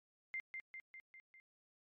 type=tone with echo; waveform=sine; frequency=2093 Hz; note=C7; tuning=in tune; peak=-39 dBFS; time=0.34-0.4 s; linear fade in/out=0 ms; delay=200 ms; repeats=5; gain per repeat=-4 dB; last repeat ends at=1.4 s; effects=MP3 64 kbps